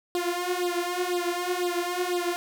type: tone with flanger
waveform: sawtooth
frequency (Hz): 354.6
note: F4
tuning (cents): +26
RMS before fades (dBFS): -28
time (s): 0.15-2.36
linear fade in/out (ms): 0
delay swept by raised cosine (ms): 0.23 to 4.73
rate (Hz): 2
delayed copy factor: +0.95
effects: none